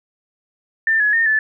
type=tone with pitch steps; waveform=sine; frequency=1789 / 1692 / 1827 / 1743 Hz; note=A6 / G#6 / A#6 / A6; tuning=+28 / +32 / -35 / -17 cents; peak=-13 dBFS; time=0.87-1.39 s; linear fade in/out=2 ms; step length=130 ms; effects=none